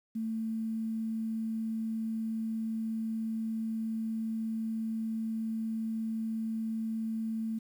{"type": "tone with quantisation", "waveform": "sine", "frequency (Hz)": 222.9, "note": "A3", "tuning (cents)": 23, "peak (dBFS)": -31, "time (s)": [0.15, 7.59], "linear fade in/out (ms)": 10, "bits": 10, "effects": []}